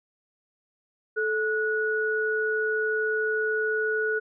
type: tone pair together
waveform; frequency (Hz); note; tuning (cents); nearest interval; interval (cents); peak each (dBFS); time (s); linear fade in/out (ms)
sine; 435.3 / 1464.2; A4 / F#6; -19 / -19; octave + major sixth; 2100; -26; 1.16-4.2; 20
effects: none